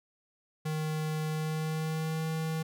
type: tone with pitch glide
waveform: square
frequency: 155.56 to 159.66 Hz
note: D#3 to D#3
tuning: 0 to +45 cents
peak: -31 dBFS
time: 0.65-2.63 s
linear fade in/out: 10 ms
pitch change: +45 cents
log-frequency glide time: 1.28-2.28 s
effects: none